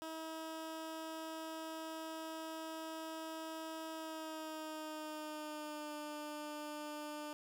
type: tone with pitch glide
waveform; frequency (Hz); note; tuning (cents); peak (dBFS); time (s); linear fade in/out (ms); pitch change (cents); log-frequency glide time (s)
15% pulse; 320.6 to 299.1; E4 to D4; -48 to +32; -37; 0.02-7.33; 0; -120; 3.92-5.94
effects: none